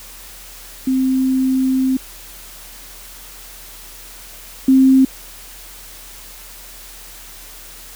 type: tone pair in turn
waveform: sine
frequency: 261.6 / 264.3 Hz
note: C4 / C4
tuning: 0 / +18 cents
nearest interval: unison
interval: 18 cents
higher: second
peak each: -13 / -7 dBFS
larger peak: second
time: 0.87-1.97 / 4.68-5.05 s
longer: first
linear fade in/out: 5 ms
effects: added 40 Hz sine -42 dBFS peak until 7.95 s + white hiss -38 dBFS RMS until 7.95 s